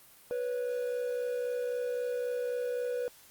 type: tone pair together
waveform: triangle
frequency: 490.6 / 554.4 Hz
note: B4 / C#5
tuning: -12 / 0 cents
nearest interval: major second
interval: 212 cents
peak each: -29 / -38 dBFS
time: 0.31-3.08 s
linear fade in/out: 0 ms
effects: white hiss -57 dBFS RMS until 3.3 s + Opus 32 kbps